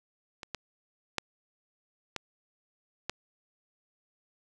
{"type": "clicks", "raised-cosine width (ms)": 0.2, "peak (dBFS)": [-23, -17, -11, -16, -14], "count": 5, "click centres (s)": [0.432, 0.547, 1.183, 2.163, 3.096], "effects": []}